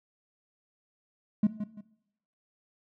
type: tone with echo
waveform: triangle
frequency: 210.8 Hz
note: G#3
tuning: 26 cents sharp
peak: -16 dBFS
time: 1.43-1.47 s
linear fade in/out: 5 ms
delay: 170 ms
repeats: 2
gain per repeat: -11 dB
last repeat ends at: 1.81 s
effects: noise-tail reverb RT60 0.8 s tail -18 dB re dry + tanh soft clip ceiling -16 dBFS